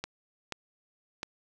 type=clicks; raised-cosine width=0.2 ms; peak=-17 dBFS; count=3; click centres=0.04 / 0.523 / 1.231 s; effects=none